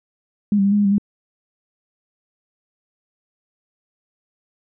sine tone with pitch steps, 206.1 / 196.2 / 199.5 / 206.6 / 204.9 / 197.5 / 204 Hz, G#3 / G3 / G3 / G#3 / G#3 / G3 / G#3, -13 / +2 / +31 / -9 / -23 / +13 / -31 cents, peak -13 dBFS, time 0.52-0.982 s, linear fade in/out 2 ms, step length 66 ms, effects none

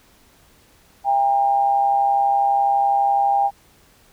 sine tone with amplitude modulation, 801 Hz, G5, 37 cents sharp, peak -12 dBFS, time 1.04-3.51 s, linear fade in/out 50 ms, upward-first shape sine, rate 132 Hz, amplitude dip 55%, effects pink hiss -54 dBFS RMS until 4.12 s

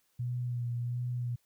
sine tone with vibrato, 121.5 Hz, B2, 28 cents flat, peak -31 dBFS, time 0.19-1.36 s, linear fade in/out 10 ms, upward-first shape sine, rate 1.4 Hz, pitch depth 26 cents each way, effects white hiss -73 dBFS RMS until 1.45 s

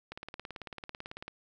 click train, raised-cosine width 0.3 ms, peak -25 dBFS, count 22, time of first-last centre 0.12-1.28 s, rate 18.1 Hz, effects none

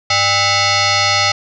sine tone with frequency modulation, 1500 Hz, F#6, 23 cents sharp, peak -11 dBFS, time 0.1-1.32 s, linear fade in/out 5 ms, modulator 700 Hz, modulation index 5.7, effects none

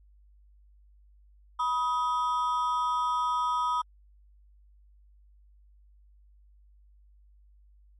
triangle ring-modulated tone, 1119 Hz, C#6, 16 cents sharp, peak -20 dBFS, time 1.59-3.82 s, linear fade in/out 10 ms, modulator 140 Hz, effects added 50 Hz sine -55 dBFS peak until 7.99 s + MP3 48 kbps

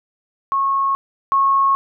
sine tone pair in turn, 1094 / 1094 Hz, C#6 / C#6, -23 / -23 cents, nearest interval unison, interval 0 cents, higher neither, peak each -15 / -12 dBFS, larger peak second, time 0.52-0.95 / 1.32-1.75 s, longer neither, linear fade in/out 0 ms, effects none

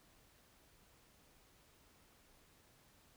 silence, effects pink hiss -68 dBFS RMS until 3.16 s

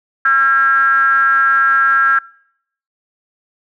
triangle ring-modulated tone, 135.7 Hz, C#3, 36 cents flat, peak -4 dBFS, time 0.25-2.19 s, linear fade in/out 5 ms, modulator 1490 Hz, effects noise-tail reverb RT60 0.7 s tail -25 dB re dry

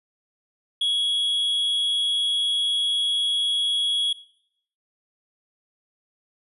triangle tone with amplitude modulation, 3336 Hz, G#7, 7 cents sharp, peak -17 dBFS, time 0.81-4.13 s, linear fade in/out 5 ms, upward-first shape sine, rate 212 Hz, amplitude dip 35%, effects noise-tail reverb RT60 0.7 s tail -19 dB re dry + resampled to 32000 Hz

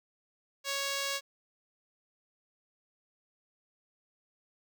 5% pulse tone, 554.4 Hz, C#5, in tune, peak -20 dBFS, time 0.64-1.21 s, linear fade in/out 50 ms, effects none

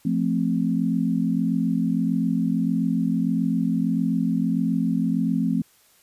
sine chord, F major, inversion none, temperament equal with one note detuned, 173.11 / 220 / 261.6 Hz, F3 / A3 / C4, -15 / 0 / 0 cents, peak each -24 dBFS, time 0.05-5.62 s, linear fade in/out 5 ms, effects white hiss -58 dBFS RMS until 6.02 s + resampled to 32000 Hz

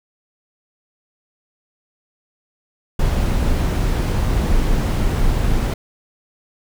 brown noise, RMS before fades -17 dBFS, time 2.99-5.74 s, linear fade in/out 5 ms, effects none

